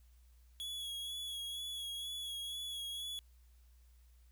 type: tone with vibrato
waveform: 45% pulse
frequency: 3357 Hz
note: G#7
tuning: 18 cents sharp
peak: -40 dBFS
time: 0.6-3.19 s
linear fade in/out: 0 ms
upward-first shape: sine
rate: 2.1 Hz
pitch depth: 29 cents each way
effects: added 60 Hz sine -60 dBFS peak until 4.31 s + white hiss -75 dBFS RMS until 4.31 s